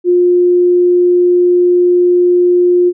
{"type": "tone", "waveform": "sine", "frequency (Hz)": 355.2, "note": "F4", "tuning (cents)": 29, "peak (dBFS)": -6, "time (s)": [0.04, 2.93], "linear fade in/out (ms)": 50, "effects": []}